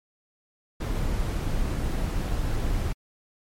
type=noise; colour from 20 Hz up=brown; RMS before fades=-26 dBFS; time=0.8-2.93 s; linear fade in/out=10 ms; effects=MP3 64 kbps